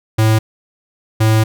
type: tone pair in turn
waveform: square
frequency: 110 / 110 Hz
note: A2 / A2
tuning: 0 / 0 cents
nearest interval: unison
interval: 0 cents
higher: neither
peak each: -10 dBFS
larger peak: neither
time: 0.18-0.39 / 1.2-1.44 s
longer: second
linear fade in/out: 10 ms
effects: none